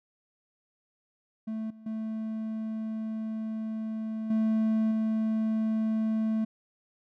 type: tone with level steps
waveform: triangle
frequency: 220 Hz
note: A3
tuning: in tune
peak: -29 / -45 / -29 / -21 / -23 dBFS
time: 1.47-6.45 s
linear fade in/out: 10 ms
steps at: 1.7 / 1.86 / 4.3 / 4.91 s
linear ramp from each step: 5 ms
effects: none